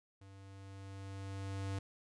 square tone with level ramp, 97.5 Hz, G2, 9 cents flat, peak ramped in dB -55 to -37 dBFS, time 0.21-1.79 s, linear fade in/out 5 ms, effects resampled to 22050 Hz

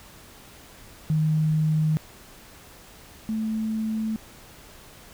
sine tone pair in turn, 155.56 / 219.5 Hz, D#3 / A3, 0 / -4 cents, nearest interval tritone, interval 596 cents, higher second, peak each -19 / -24 dBFS, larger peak first, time 1.1-1.97 / 3.29-4.16 s, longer neither, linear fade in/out 0 ms, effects pink hiss -48 dBFS RMS until 5.13 s

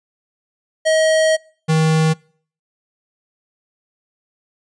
square tone pair in turn, 634 / 158.5 Hz, D#5 / D#3, +32 / +32 cents, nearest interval 2 octaves, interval 2400 cents, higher first, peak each -13 dBFS, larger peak neither, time 0.85-1.37 / 1.68-2.14 s, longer first, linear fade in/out 20 ms, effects noise-tail reverb RT60 0.5 s tail -25 dB re dry + resampled to 22050 Hz

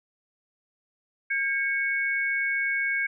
sine tone pair together, 1612.3 / 2216 Hz, G6 / C#7, +48 / -1 cents, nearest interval tritone, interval 551 cents, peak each -27 / -26 dBFS, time 1.3-3.07 s, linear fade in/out 10 ms, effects none

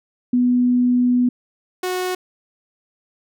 sine / sawtooth tone pair in turn, 246.9 / 366.4 Hz, B3 / F#4, 0 / -17 cents, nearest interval perfect fifth, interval 683 cents, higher second, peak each -13 / -17 dBFS, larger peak first, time 0.33-1.29 / 1.83-2.15 s, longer first, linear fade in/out 5 ms, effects none

